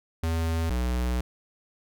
square tone pair in turn, 82 / 61.43 Hz, E2 / B1, -9 / -9 cents, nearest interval perfect fourth, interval 500 cents, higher first, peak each -25 dBFS, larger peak neither, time 0.23-0.7 / 0.7-1.21 s, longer second, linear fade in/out 5 ms, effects none

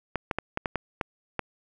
clicks, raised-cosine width 0.5 ms, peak -12 dBFS, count 8, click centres 0.157 / 0.312 / 0.386 / 0.574 / 0.658 / 0.757 / 1.012 / 1.393 s, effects none

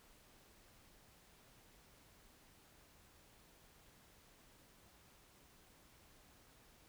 silence, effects pink hiss -66 dBFS RMS until 6.88 s

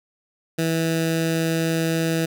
15% pulse tone with notch filter, 163.4 Hz, E3, 15 cents flat, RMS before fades -22 dBFS, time 0.58-2.26 s, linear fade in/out 10 ms, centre 950 Hz, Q 1.2, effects none

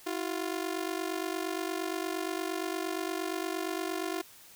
sawtooth ring-modulated tone, 349.5 Hz, F4, 1 cent sharp, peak -25 dBFS, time 0.06-4.22 s, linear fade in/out 10 ms, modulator 24.3 Hz, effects white hiss -54 dBFS RMS until 4.55 s

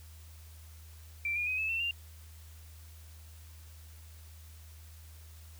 sine tone with pitch steps, 2349 / 2430 / 2515 / 2602 / 2692 / 2785 Hz, D7 / D#7 / D#7 / E7 / E7 / F7, 0 / -42 / +18 / -23 / +36 / -5 cents, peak -30 dBFS, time 1.25-1.91 s, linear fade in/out 2 ms, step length 110 ms, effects added 79 Hz sine -49 dBFS peak until 5.59 s + white hiss -59 dBFS RMS until 5.59 s

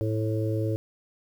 harmonic tone, 109.3 Hz, A2, 11 cents flat, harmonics 1 / 3 / 4 / 5, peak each -26 / -31 / -33 / -34 dBFS, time 0.01-0.76 s, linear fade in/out 0 ms, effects 9-bit

